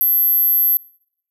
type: tone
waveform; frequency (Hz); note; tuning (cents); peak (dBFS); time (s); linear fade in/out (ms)
sine; 12240; G9; -42; -12; 0.01-0.77; 0
effects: noise-tail reverb RT60 0.7 s tail -26 dB re dry